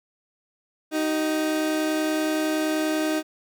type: tone pair together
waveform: 30% pulse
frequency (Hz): 311.1 / 381.6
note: D#4 / G4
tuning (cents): 0 / -47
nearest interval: major third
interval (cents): 353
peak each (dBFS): -20 / -29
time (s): 0.91-3.23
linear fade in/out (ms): 50
effects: none